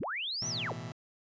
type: linear two-way sweep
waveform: sine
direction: up then down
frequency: 58.6 to 6100 to 185.6 Hz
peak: -33 dBFS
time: 0-0.73 s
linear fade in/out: 10 ms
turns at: 0.48 s
type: click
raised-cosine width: 0.5 ms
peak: -33 dBFS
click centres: 0.034 s
type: chord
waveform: sawtooth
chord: A suspended second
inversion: none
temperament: just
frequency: 110 / 123.75 / 165 Hz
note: A2 / B2 / E3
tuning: 0 / +4 / +2 cents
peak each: -40 / -38 / -39 dBFS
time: 0.42-0.92 s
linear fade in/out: 0 ms
effects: resampled to 16000 Hz